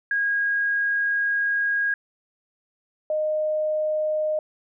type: tone pair in turn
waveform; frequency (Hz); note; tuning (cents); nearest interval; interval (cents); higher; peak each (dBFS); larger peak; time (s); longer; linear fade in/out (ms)
sine; 1637 / 616; G#6 / D#5; -25 / -17; octave + perfect fourth; 1692; first; -20 / -21; first; 0.11-1.94 / 3.1-4.39; first; 2
effects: none